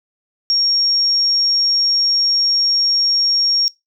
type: tone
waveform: sine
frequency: 5560 Hz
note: F8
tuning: 9 cents flat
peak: -12 dBFS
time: 0.5-3.68 s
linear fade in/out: 0 ms
effects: noise-tail reverb RT60 0.2 s tail -23 dB re dry